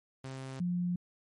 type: tone pair in turn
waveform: sawtooth / sine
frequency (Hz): 132.6 / 177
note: C3 / F3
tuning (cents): +23 / +23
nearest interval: perfect fourth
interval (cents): 500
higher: second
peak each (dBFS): -36 / -29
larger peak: second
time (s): 0.24-0.6 / 0.6-0.96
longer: neither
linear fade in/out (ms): 5
effects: MP3 48 kbps